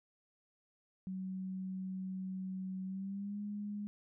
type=tone with pitch glide; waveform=sine; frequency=188 to 206.2 Hz; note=F#3 to G#3; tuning=+28 to -12 cents; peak=-38 dBFS; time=1.07-3.87 s; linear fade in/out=0 ms; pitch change=+160 cents; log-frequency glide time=2.85-3.4 s; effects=none